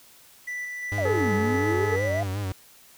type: tone with tremolo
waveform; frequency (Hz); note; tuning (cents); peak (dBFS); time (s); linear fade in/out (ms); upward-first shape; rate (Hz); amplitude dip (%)
triangle; 1975.5; B6; 0; -28; 0.47-2.21; 10; square; 2.8; 25
type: tone with vibrato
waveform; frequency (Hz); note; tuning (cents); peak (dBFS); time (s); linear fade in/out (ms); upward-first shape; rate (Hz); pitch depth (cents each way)
45% pulse; 98; G2; 0; -27; 0.92-2.52; 0; sine; 5.6; 81
type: exponential two-way sweep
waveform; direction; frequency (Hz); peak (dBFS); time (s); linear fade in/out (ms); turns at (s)
sine; down then up; 706 to 190.5 to 706; -25; 0.98-2.23; 2; 1.33
type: harmonic tone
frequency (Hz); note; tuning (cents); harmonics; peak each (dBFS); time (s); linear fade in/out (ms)
427.7; A4; -49; 1 / 2 / 3 / 4; -26 / -32 / -36 / -38; 1.05-1.96; 5
effects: white hiss -53 dBFS RMS until 2.97 s